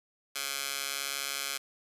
15% pulse tone with high-pass filter, 139.1 Hz, C#3, 6 cents sharp, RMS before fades -35 dBFS, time 0.35-1.58 s, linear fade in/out 10 ms, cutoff 2200 Hz, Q 0.54, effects resampled to 32000 Hz

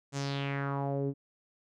sawtooth tone with low-pass filter sweep, 139.5 Hz, C#3, 11 cents sharp, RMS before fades -33 dBFS, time 0.12-1.14 s, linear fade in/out 50 ms, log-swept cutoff 7600 to 320 Hz, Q 3.3, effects none

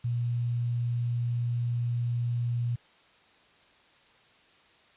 sine tone with quantisation, 119.7 Hz, A#2, 46 cents sharp, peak -26 dBFS, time 0.04-2.76 s, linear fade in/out 10 ms, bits 9, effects white hiss -60 dBFS RMS until 4.96 s + resampled to 8000 Hz

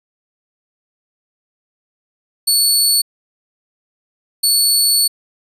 20% pulse tone bursts at uneven times, 4435 Hz, C#8, in tune, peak -5 dBFS, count 2, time 2.47-3.02 / 4.43-5.08 s, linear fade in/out 10 ms, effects resampled to 32000 Hz

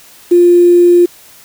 sine tone with quantisation, 350 Hz, F4, 4 cents sharp, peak -3 dBFS, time 0.31-1.06 s, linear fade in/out 10 ms, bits 5, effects white hiss -40 dBFS RMS until 1.44 s

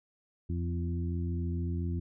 harmonic tone with a mistuned harmonic, 85.8 Hz, F2, 30 cents flat, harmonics 1 / 2 / 3 / 4, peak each -31 / -37 / -41 / -43 dBFS, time 0.49-2 s, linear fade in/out 10 ms, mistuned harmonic 2, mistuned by +15 cents, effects none

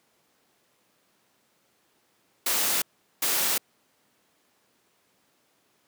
white noise bursts at uneven times, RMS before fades -25 dBFS, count 2, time 2.46-2.82 / 3.22-3.58 s, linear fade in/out 5 ms, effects pink hiss -67 dBFS RMS until 5.87 s + high-pass 200 Hz 12 dB/octave

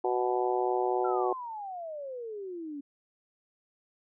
harmonic tone, 123.7 Hz, B2, 3 cents sharp, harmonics 3 / 4 / 5 / 6 / 7 / 8, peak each -29 / -34 / -38 / -31 / -34 / -42 dBFS, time 0.04-1.33 s, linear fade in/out 5 ms
sine exponential sweep, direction down, 1381 to 277.2 Hz, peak -36 dBFS, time 1.04-2.81 s, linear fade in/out 10 ms
effects none

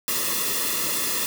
white noise with comb filter, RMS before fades -25 dBFS, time 0.08-1.26 s, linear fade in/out 0 ms, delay 1.3 ms, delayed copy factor -0.85, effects none

